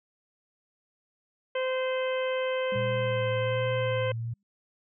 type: harmonic tone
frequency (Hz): 517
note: C5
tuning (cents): -21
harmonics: 1 / 2 / 3 / 4 / 5 / 6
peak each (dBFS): -27 / -37 / -39 / -39 / -41 / -41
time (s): 1.55-4.12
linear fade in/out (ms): 5
type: tone with exponential decay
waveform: sine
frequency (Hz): 200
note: G3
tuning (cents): +35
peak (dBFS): -35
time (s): 2.72-4.43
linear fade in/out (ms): 2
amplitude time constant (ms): 370
type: tone with vibrato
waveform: sine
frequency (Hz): 116.54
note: A#2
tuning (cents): 0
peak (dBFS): -30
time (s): 2.75-4.34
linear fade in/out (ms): 10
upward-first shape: sine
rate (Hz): 1.3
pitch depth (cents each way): 42
effects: none